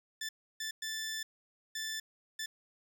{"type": "tone bursts at uneven times", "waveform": "15% pulse", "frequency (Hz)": 1760, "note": "A6", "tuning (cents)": 0, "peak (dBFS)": -30, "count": 5, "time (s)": [[0.21, 0.29], [0.6, 0.71], [0.82, 1.23], [1.75, 2], [2.39, 2.46]], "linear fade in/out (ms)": 5, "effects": []}